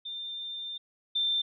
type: tone pair in turn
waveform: sine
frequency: 3594 / 3573 Hz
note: A7 / A7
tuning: +36 / +26 cents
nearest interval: unison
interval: 10 cents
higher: first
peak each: -35 / -25 dBFS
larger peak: second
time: 0.05-0.78 / 1.15-1.42 s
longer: first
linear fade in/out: 10 ms
effects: none